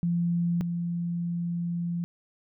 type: tone pair in turn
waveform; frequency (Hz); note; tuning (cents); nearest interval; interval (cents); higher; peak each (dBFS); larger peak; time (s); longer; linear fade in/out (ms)
sine; 171.9 / 171.9; F3 / F3; -27 / -27; unison; 0; neither; -23 / -27; first; 0.03-0.61 / 0.61-2.04; second; 0
effects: none